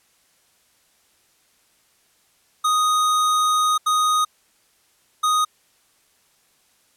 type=tone bursts at uneven times; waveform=square; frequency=1244.5 Hz; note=D#6; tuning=in tune; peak=-17 dBFS; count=3; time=2.64-3.78 / 3.86-4.25 / 5.23-5.45 s; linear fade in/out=10 ms; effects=white hiss -61 dBFS RMS until 6.96 s + low-pass 12000 Hz 12 dB/octave